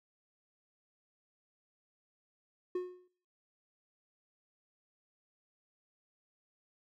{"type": "tone with exponential decay", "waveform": "triangle", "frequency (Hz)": 362.4, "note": "F#4", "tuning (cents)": -36, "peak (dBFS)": -28, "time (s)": [2.75, 3.08], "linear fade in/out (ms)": 5, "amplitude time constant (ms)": 70, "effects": ["noise-tail reverb RT60 0.5 s tail -21 dB re dry"]}